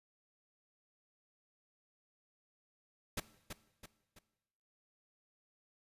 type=noise with echo; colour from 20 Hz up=pink; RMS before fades=-37 dBFS; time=3.17-3.2 s; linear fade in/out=5 ms; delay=330 ms; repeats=3; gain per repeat=-7 dB; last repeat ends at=4.19 s; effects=noise-tail reverb RT60 1.0 s tail -17 dB re dry + resampled to 32000 Hz